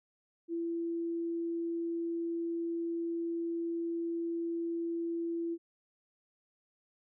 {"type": "tone", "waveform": "sine", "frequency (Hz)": 336.2, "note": "E4", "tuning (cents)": 34, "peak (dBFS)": -32, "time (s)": [0.48, 5.58], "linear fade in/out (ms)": 50, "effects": []}